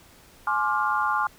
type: chord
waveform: sine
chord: D half-diminished seventh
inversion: second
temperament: just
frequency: 845.8 / 1057.2 / 1174.7 / 1409.6 Hz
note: Ab5 / C6 / D6 / F6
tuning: +31 / +18 / 0 / +16 cents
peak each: -27 dBFS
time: 0.47-1.27 s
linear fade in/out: 2 ms
effects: pink hiss -53 dBFS RMS until 1.38 s